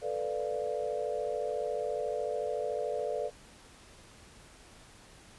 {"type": "chord", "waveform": "sine", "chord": "B half-diminished seventh", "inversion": "third", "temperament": "equal", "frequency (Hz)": [440, 493.9, 587.3, 698.5], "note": ["A4", "B4", "D5", "F5"], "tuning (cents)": [0, 0, 0, 0], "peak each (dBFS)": [-36, -36, -35, -40], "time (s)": [0.01, 3.31], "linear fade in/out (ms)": 50, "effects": ["pink hiss -55 dBFS RMS until 5.38 s", "resampled to 24000 Hz"]}